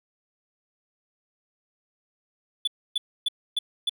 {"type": "tone bursts", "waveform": "triangle", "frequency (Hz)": 3461, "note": "A7", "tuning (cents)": -29, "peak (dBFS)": -20, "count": 5, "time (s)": [2.65, 3.895], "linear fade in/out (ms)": 5, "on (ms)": 25, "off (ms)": 280, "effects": []}